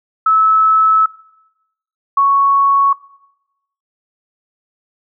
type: tone pair in turn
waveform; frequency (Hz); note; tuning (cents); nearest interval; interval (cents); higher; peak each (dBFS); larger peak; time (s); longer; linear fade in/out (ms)
sine; 1301 / 1110.2; E6 / C#6; -23 / +2; minor third; 275; first; -8; neither; 0.26-1.06 / 2.17-2.93; first; 5
effects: noise-tail reverb RT60 0.9 s tail -21 dB re dry